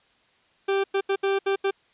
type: tone bursts at uneven times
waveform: 40% pulse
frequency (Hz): 392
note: G4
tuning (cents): 0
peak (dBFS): -20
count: 6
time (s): 0.68-0.84 / 0.94-1.01 / 1.09-1.16 / 1.23-1.39 / 1.46-1.56 / 1.64-1.71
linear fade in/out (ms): 10
effects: white hiss -62 dBFS RMS until 1.93 s + resampled to 8000 Hz